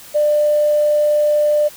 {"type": "tone with tanh clipping", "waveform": "triangle", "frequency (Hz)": 596, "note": "D5", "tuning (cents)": 25, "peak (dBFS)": -11, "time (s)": [0.14, 1.69], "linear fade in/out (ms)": 20, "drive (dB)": 2, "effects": ["white hiss -39 dBFS RMS until 1.76 s"]}